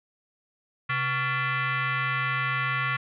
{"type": "tone with frequency modulation", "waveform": "sine", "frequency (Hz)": 132.5, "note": "C3", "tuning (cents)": 22, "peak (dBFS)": -24, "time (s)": [0.89, 2.97], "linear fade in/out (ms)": 10, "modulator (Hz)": 628, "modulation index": 3.7, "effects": []}